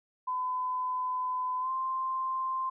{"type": "tone with pitch glide", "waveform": "sine", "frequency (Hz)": [1011, 1046], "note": ["B5", "C6"], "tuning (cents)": [40, -1], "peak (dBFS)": -29, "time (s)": [0.27, 2.7], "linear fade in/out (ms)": 10, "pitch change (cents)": 59, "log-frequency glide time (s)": [1.6, 1.7], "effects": []}